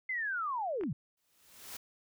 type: linear sweep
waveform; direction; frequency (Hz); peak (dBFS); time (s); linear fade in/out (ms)
sine; down; 2093 to 110; -32; 0.09-0.93; 5
type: clicks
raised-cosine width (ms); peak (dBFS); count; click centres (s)
0.5; -33 / -30; 2; 0.811 / 0.836
type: noise with exponential growth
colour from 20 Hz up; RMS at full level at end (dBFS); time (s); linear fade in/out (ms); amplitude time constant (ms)
white; -42; 1.17-1.77; 5; 130
effects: none